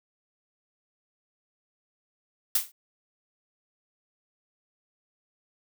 blue noise with exponential decay, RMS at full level -19 dBFS, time 2.55-2.72 s, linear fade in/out 5 ms, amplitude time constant 35 ms, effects none

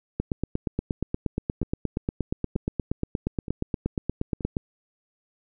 two click trains, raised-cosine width 3 ms, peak -12 / -21 dBFS, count 38 / 4, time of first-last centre 0.2-4.568 / 1.63-4.408 s, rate 8.47 / 1.08 Hz, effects none

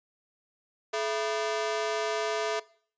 sawtooth ring-modulated tone, 548 Hz, C#5, 20 cents flat, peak -21 dBFS, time 0.93-2.6 s, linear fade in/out 10 ms, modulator 119 Hz, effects noise-tail reverb RT60 0.5 s tail -20 dB re dry + resampled to 16000 Hz

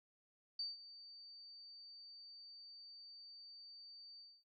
sine tone with ADSR envelope, 4605 Hz, D8, 35 cents flat, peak -38 dBFS, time 0.59-4.44 s, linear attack 5 ms, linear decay 170 ms, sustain -16 dB, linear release 250 ms, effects none

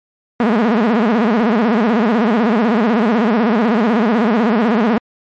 sawtooth tone with vibrato, 223.8 Hz, A3, 30 cents sharp, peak -7 dBFS, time 0.4-4.98 s, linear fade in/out 2 ms, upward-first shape sine, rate 16 Hz, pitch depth 170 cents each way, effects low-pass 2000 Hz 12 dB/octave + MP3 48 kbps

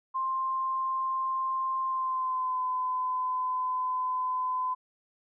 sine tone with pitch glide, 1052 to 1016.2 Hz, C6 to B5, +9 to +49 cents, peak -27 dBFS, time 0.14-4.75 s, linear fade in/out 20 ms, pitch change -60 cents, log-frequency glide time 1.84-2.62 s, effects none

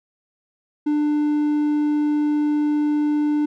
triangle tone, 297.5 Hz, D4, 22 cents sharp, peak -15 dBFS, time 0.86-3.46 s, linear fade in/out 10 ms, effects none

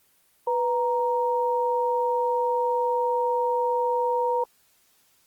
sine tone pair together, 493.9 / 934.8 Hz, B4 / A#5, 0 / +5 cents, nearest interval major seventh, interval 1105 cents, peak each -24 dBFS, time 0.47-4.44 s, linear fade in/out 5 ms, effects white hiss -63 dBFS RMS until 5.26 s + Opus 24 kbps

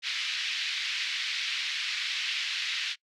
pink band-pass noise, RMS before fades -32 dBFS, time 0.02-2.96 s, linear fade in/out 50 ms, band 2100 to 4500 Hz, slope 24 dB/octave, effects noise-tail reverb RT60 0.1 s tail -23 dB re dry

